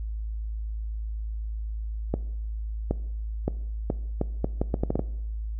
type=accelerating click train; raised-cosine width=2 ms; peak=-11 dBFS; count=12; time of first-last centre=2.14-4.994 s; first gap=770 ms; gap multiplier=0.74; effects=noise-tail reverb RT60 0.8 s tail -19 dB re dry + added 54 Hz sine -29 dBFS peak until 5.59 s